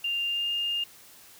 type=tone with pitch glide; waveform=sine; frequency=2794 to 2818 Hz; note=F7 to F7; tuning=0 to +15 cents; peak=-26 dBFS; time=0.04-0.84 s; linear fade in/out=5 ms; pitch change=+15 cents; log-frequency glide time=0.25-0.51 s; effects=white hiss -52 dBFS RMS until 1.39 s